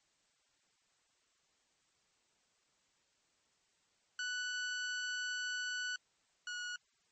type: tone pair in turn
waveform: sawtooth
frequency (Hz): 1485 / 1458.6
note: F#6 / F#6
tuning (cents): +6 / -25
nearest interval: unison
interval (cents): 31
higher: first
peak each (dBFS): -33 / -36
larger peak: first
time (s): 4.19-5.96 / 6.47-6.76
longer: first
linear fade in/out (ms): 2
effects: white hiss -75 dBFS RMS until 7.11 s + MP3 32 kbps